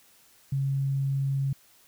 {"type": "tone", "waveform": "sine", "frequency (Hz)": 136.9, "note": "C#3", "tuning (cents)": -21, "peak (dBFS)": -24, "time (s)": [0.52, 1.53], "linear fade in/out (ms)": 5, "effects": ["white hiss -59 dBFS RMS until 1.87 s"]}